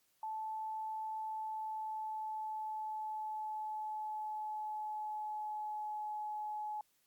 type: tone with pitch glide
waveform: sine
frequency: 873 to 848.6 Hz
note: A5 to G#5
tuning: -14 to +37 cents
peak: -38 dBFS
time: 0.23-6.81 s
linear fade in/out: 2 ms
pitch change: -49 cents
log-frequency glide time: 1.17-6.09 s
effects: white hiss -75 dBFS RMS until 7.06 s + Opus 48 kbps